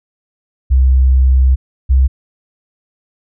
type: tone pair in turn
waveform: sine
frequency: 65 / 65.64 Hz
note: C2 / C2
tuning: -11 / +6 cents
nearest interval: unison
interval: 17 cents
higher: second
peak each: -6 dBFS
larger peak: neither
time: 0.7-1.56 / 1.89-2.08 s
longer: first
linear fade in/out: 20 ms
effects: none